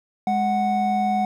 triangle tone pair together, 207.7 / 740.2 Hz, G#3 / F#5, 0 / 0 cents, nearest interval octave + minor seventh, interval 2200 cents, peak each -22 / -18 dBFS, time 0.27-1.25 s, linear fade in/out 2 ms, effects none

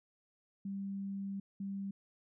sine tone bursts at uneven times, 196.8 Hz, G3, 7 cents sharp, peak -37 dBFS, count 2, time 0.65-1.4 / 1.6-1.91 s, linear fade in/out 5 ms, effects none

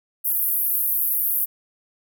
pink band-pass noise, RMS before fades -22 dBFS, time 0.24-1.46 s, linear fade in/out 20 ms, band 12000 to 16000 Hz, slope 48 dB/octave, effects none

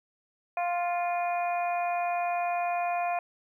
harmonic tone, 350 Hz, F4, 4 cents sharp, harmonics 2 / 3 / 4 / 5 / 6 / 7, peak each -27 / -37 / -43 / -45 / -48 / -37 dBFS, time 0.57-3.19 s, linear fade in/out 2 ms, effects 11-bit

